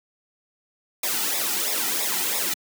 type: noise with flanger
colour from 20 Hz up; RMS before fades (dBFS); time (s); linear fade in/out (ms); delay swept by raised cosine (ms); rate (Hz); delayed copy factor
white; -25; 1.03-2.54; 5; 0.66 to 1.86; 3; -0.75
effects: high-pass 200 Hz 12 dB/octave